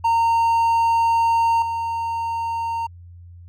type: tone with level steps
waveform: triangle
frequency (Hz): 920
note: A#5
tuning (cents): -23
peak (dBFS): -13 / -20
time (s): 0.04-2.87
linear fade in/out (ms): 10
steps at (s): 1.62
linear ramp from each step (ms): 2
effects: added 87 Hz sine -39 dBFS peak until 3.48 s